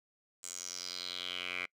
10% pulse tone with band-pass filter sweep, 90 Hz, F#2, 47 cents flat, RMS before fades -41 dBFS, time 0.43-1.66 s, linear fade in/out 10 ms, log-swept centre 7800 to 2200 Hz, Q 4.6, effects noise-tail reverb RT60 0.1 s tail -26 dB re dry

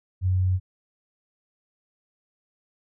sine tone, 92.5 Hz, F#2, in tune, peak -19 dBFS, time 0.21-0.6 s, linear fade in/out 50 ms, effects none

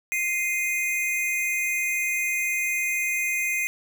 square tone pair together, 2093 / 2477 Hz, C7 / D#7, 0 / -8 cents, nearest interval minor third, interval 292 cents, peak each -27 dBFS, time 0.12-3.67 s, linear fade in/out 0 ms, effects none

